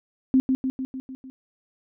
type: tone with echo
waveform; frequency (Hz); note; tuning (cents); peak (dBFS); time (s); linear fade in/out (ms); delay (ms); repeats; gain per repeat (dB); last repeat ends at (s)
sine; 261.4; C4; -1; -14; 0.34-0.4; 0; 150; 6; -4; 1.3
effects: none